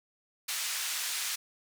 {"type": "band-pass noise", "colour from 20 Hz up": "white", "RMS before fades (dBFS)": -34, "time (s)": [0.48, 1.36], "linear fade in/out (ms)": 10, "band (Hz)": [1400, 9100], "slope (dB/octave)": 12, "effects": []}